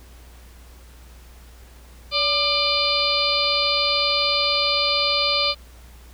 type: harmonic tone with a mistuned harmonic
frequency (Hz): 597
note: D5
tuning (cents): +28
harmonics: 1 / 2 / 4 / 5 / 6 / 7 / 8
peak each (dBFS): -27 / -27 / -26 / -28 / -26 / -24 / -24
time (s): 2.11-5.55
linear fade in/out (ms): 50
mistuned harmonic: 1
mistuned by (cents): -72
effects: added 60 Hz sine -43 dBFS peak until 6.13 s + pink hiss -51 dBFS RMS until 6.13 s